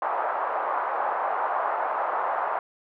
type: band-pass noise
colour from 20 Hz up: pink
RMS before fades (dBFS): -27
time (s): 0.02-2.59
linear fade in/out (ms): 2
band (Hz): 680 to 1200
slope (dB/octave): 24
effects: none

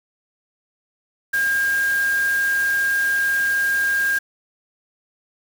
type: tone in noise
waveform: sine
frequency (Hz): 1612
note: G6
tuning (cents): +48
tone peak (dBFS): -17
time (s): 1.33-4.19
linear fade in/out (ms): 10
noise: white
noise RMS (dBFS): -33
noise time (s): 1.33-4.19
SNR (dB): +13
effects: none

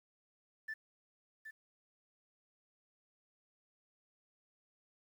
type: tone with echo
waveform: sine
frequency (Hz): 1760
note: A6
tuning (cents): 0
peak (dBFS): -37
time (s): 0.68-0.74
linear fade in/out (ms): 10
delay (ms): 770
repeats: 1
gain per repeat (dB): -9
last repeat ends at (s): 1.51
effects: tanh soft clip ceiling -37 dBFS + 11-bit

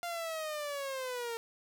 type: linear sweep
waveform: sawtooth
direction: down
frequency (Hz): 698.5 to 454.9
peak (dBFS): -32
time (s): 0.03-1.37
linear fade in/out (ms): 0
effects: none

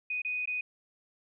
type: tone with dropouts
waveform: sine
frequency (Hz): 2489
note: D#7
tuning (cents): 0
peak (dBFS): -30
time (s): 0.1-0.61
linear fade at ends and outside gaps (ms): 5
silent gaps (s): 0.219-0.248 / 0.457-0.474
effects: none

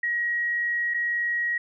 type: tone with dropouts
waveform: sine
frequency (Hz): 1899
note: A#6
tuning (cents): +32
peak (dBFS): -23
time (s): 0.03-1.58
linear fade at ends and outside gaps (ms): 5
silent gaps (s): 0.939-0.943
effects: none

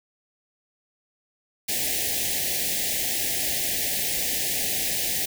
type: band-stop noise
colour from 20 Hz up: white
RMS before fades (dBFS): -26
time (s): 1.68-5.26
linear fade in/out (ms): 10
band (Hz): 810 to 1700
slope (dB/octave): 96
effects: none

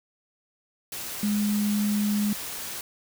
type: tone in noise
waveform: sine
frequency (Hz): 207.7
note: G#3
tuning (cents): 0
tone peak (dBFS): -22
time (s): 1.23-2.33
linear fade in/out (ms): 2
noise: white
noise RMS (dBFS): -35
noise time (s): 0.92-2.81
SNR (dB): +10
effects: none

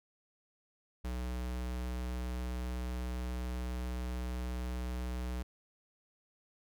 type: tone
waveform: square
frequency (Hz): 61.74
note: B1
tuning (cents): 0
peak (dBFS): -36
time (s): 1.04-5.43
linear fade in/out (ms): 10
effects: none

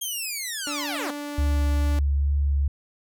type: linear sweep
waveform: 10% pulse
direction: down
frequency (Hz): 3249 to 220.7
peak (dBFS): -20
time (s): 0.01-1.11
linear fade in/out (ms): 10
type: tone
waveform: sawtooth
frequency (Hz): 291.1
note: D4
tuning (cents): -15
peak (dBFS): -27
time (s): 0.67-1.99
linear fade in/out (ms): 0
type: tone with vibrato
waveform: sine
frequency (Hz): 70.8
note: C#2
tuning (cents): +37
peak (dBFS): -19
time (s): 1.38-2.68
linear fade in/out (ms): 5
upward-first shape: triangle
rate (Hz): 2.3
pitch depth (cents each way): 16
effects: none

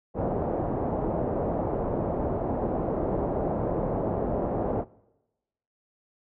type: low-pass noise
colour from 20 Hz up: white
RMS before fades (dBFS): -28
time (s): 0.14-4.85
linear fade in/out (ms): 50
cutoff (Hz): 700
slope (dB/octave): 24
effects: noise-tail reverb RT60 1.0 s tail -23 dB re dry

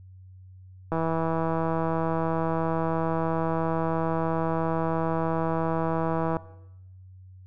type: click train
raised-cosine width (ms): 1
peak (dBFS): -14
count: 889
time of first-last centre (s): 0.92-6.368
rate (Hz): 163
effects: noise-tail reverb RT60 0.9 s tail -18 dB re dry + added 93 Hz sine -45 dBFS peak until 7.46 s

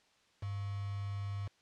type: tone with quantisation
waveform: sine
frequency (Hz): 100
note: G2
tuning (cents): +35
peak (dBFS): -36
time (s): 0.42-1.48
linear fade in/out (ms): 10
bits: 8
effects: white hiss -69 dBFS RMS until 1.61 s + low-pass 5000 Hz 12 dB/octave

